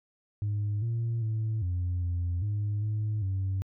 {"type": "tone with pitch steps", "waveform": "sine", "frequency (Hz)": [103.6, 115.7, 110, 89.2, 87.5, 103.7, 106.7, 95.8], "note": ["G#2", "A#2", "A2", "F2", "F2", "G#2", "G#2", "G2"], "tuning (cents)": [-4, -13, 0, 37, 4, -2, 47, -39], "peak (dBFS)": -25, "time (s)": [0.42, 3.62], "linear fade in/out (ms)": 0, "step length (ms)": 400, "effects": ["tanh soft clip ceiling -25 dBFS"]}